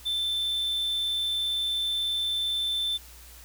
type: tone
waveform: triangle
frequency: 3541 Hz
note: A7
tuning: 10 cents sharp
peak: -24 dBFS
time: 0.05-2.98 s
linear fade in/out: 20 ms
effects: added 60 Hz sine -49 dBFS peak until 3.44 s + white hiss -50 dBFS RMS until 3.44 s